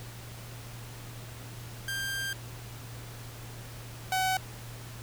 sawtooth tone pair in turn, 1588 / 753.1 Hz, G6 / F#5, +22 / +30 cents, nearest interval octave + minor second, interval 1292 cents, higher first, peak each -28 / -22 dBFS, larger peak second, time 1.88-2.33 / 4.12-4.37 s, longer first, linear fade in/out 2 ms, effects added 117 Hz sine -43 dBFS peak until 5.02 s + pink hiss -47 dBFS RMS until 5.02 s

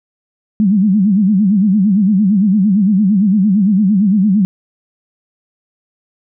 sine tone with vibrato, 200 Hz, G3, 35 cents sharp, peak -8 dBFS, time 0.6-4.45 s, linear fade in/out 0 ms, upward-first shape sine, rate 8.8 Hz, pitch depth 160 cents each way, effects none

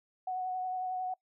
sine tone with vibrato, 740 Hz, F#5, in tune, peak -32 dBFS, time 0.27-1.14 s, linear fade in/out 5 ms, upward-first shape sine, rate 11 Hz, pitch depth 16 cents each way, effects noise-tail reverb RT60 0.1 s tail -23 dB re dry

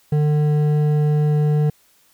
sine tone with hard clipping, 149.8 Hz, D3, 35 cents sharp, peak -16 dBFS, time 0.12-1.7 s, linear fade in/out 5 ms, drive 8 dB, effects white hiss -57 dBFS RMS until 2.13 s

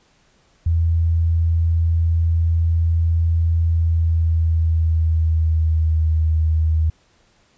sine tone with pitch glide, 82.9 to 79.34 Hz, E2 to D#2, +10 to +34 cents, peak -14 dBFS, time 0.66-6.9 s, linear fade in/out 5 ms, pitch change -76 cents, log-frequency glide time 3.65-6.03 s, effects pink hiss -58 dBFS RMS until 7.57 s + resampled to 16000 Hz

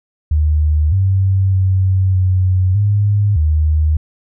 sine tone with pitch steps, 76.3 / 96 / 94.5 / 92.7 / 102.7 / 77.3 Hz, D#2 / G2 / F#2 / F#2 / G#2 / D#2, -33 / -36 / +37 / +4 / -19 / -11 cents, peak -10 dBFS, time 0.31-3.97 s, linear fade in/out 5 ms, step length 610 ms, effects none

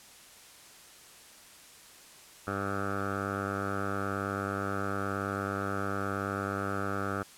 10% pulse tone with low-pass filter, 99 Hz, G2, 18 cents sharp, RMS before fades -33 dBFS, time 2.47-7.23 s, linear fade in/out 5 ms, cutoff 1300 Hz, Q 5.1, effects white hiss -53 dBFS RMS until 7.37 s + low-pass 11000 Hz 12 dB/octave

